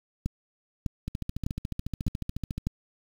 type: two click trains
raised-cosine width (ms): 5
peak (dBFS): -19 / -15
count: 22 / 5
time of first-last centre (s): 1.08-2.58 / 0.26-2.67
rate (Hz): 14 / 1.66
effects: 7-bit